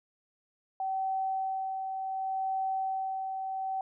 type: tone with tremolo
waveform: sine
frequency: 766 Hz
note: G5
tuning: 40 cents flat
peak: -28 dBFS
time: 0.8-3.81 s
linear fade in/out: 2 ms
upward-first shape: sine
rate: 0.68 Hz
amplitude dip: 40%
effects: none